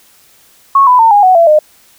sine tone with pitch steps, 1100 / 997.1 / 903.9 / 819.3 / 742.7 / 673.2 / 610.3 Hz, C#6 / B5 / A5 / G#5 / F#5 / E5 / D#5, -14 / +16 / +46 / -24 / +6 / +36 / -34 cents, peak -3 dBFS, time 0.75-1.59 s, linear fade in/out 5 ms, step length 120 ms, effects white hiss -46 dBFS RMS until 1.98 s

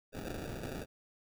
blue noise with sample-and-hold, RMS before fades -41 dBFS, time 0.12-0.86 s, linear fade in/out 50 ms, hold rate 1050 Hz, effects none

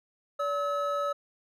triangle tone pair together, 574 / 1288.6 Hz, D5 / E6, -40 / -40 cents, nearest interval octave + major second, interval 1400 cents, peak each -28 / -28 dBFS, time 0.39-1.13 s, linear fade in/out 10 ms, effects none

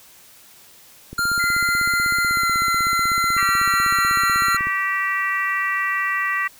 click train, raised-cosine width 3 ms, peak -21 dBFS, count 58, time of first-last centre 1.13-4.67 s, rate 16.1 Hz
square tone with pitch glide, 1396.9 to 1366.6 Hz, F6 to F6, 0 to -38 cents, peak -19 dBFS, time 1.18-4.57 s, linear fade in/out 5 ms, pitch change -38 cents, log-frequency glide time 2.24-2.54 s
sine tone, 2045 Hz, C7, 40 cents flat, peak -23 dBFS, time 1.39-3.41 s, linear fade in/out 10 ms
harmonic tone, 387.6 Hz, G4, 20 cents flat, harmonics 3 / 4 / 5 / 6 / 7, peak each -25 / -31 / -21 / -33 / -32 dBFS, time 3.37-6.48 s, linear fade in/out 10 ms
effects white hiss -48 dBFS RMS until 6.59 s

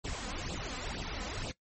pink noise with flanger, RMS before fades -38 dBFS, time 0.04-1.52 s, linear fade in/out 10 ms, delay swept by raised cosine 0.24 to 4.04 ms, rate 2.1 Hz, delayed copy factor +0.85, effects noise-tail reverb RT60 0.1 s tail -18 dB re dry + MP3 32 kbps

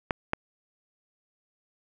clicks, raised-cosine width 0.5 ms, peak -10 dBFS, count 2, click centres 0.108 / 0.334 s, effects none

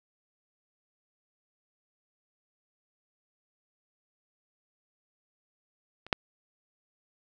clicks, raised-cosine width 0.3 ms, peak -29 / -7 dBFS, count 2, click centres 6.066 / 6.128 s, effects none

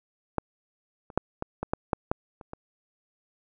clicks, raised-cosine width 1 ms, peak -11 / -30 / -8 / -16 / -16 / -11 / -9 / -10 / -29 / -23 dBFS, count 10, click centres 0.383 / 1.102 / 1.176 / 1.424 / 1.63 / 1.735 / 1.932 / 2.115 / 2.412 / 2.534 s, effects none

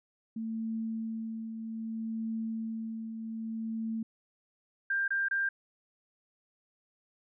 sine tone with tremolo, 223.8 Hz, A3, 30 cents sharp, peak -31 dBFS, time 0.36-4.03 s, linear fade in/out 5 ms, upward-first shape triangle, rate 0.63 Hz, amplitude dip 50%
sine tone bursts, 1590 Hz, G6, 24 cents sharp, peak -27 dBFS, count 3, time 4.9-5.49 s, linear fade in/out 5 ms, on 180 ms, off 25 ms
effects none

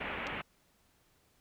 white low-pass noise, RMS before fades -39 dBFS, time 0-0.42 s, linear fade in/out 10 ms, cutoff 2800 Hz, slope 48 dB/octave
clicks, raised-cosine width 0.2 ms, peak -24 / -29 dBFS, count 2, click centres 0.269 / 0.273 s
effects pink hiss -70 dBFS RMS until 1.4 s

